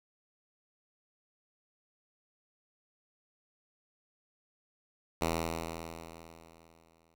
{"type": "tone with exponential decay", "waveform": "5% pulse", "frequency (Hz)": 82.41, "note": "E2", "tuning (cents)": 0, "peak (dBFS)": -17, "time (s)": [5.21, 7.15], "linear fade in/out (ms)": 5, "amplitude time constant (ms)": 420, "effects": []}